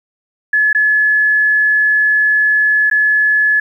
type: tone with dropouts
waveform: sine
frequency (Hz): 1710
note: A6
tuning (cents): -50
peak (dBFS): -9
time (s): 0.53-3.6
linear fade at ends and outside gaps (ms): 5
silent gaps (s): 0.73-0.748 / 2.9-2.912
effects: 8-bit